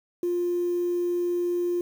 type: tone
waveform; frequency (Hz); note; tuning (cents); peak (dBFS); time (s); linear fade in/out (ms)
sine; 350.8; F4; +8; -22; 0.23-1.81; 2
effects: tanh soft clip ceiling -19 dBFS + 8-bit